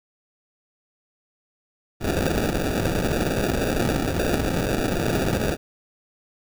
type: noise with sample-and-hold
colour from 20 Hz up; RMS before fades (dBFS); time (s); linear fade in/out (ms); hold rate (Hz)
white; -23; 2-5.57; 50; 1050
effects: none